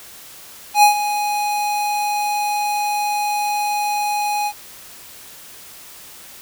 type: tone with ADSR envelope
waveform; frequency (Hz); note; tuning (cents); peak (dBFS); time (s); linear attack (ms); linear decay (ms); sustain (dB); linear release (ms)
square; 830.6; G#5; 0; -7; 0.74-4.53; 88; 110; -12; 63
effects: white hiss -40 dBFS RMS until 6.41 s